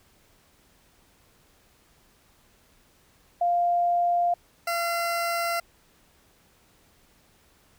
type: tone pair in turn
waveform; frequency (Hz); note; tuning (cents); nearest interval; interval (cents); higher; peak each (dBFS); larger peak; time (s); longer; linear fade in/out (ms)
sine / 20% pulse; 698.5 / 683.3; F5 / F5; 0 / -38; unison; 38; first; -20; neither; 3.41-4.34 / 4.67-5.6; neither; 5
effects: pink hiss -61 dBFS RMS until 7.78 s